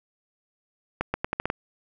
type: accelerating click train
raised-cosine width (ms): 0.5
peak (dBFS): -10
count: 7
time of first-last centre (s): 1.01-1.501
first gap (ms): 130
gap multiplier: 0.81
effects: none